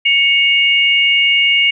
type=tone pair together; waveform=sine; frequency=2220 / 2835 Hz; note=C#7 / F7; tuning=+2 / +25 cents; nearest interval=major third; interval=423 cents; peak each=-12 dBFS; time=0.05-1.71 s; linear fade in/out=10 ms; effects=none